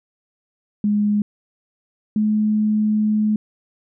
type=tone pair in turn; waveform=sine; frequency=207.7 / 213.3 Hz; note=G#3 / G#3; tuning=0 / +46 cents; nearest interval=unison; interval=46 cents; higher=second; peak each=-15 dBFS; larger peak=neither; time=0.84-1.22 / 2.16-3.36 s; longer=second; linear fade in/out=2 ms; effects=none